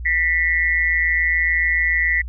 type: tone with amplitude modulation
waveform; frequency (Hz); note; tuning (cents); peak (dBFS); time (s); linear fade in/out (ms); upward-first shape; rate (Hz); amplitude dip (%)
sine; 1968; B6; -7; -12; 0.05-2.22; 10; sine; 167; 80
effects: added 60 Hz sine -27 dBFS peak until 2.28 s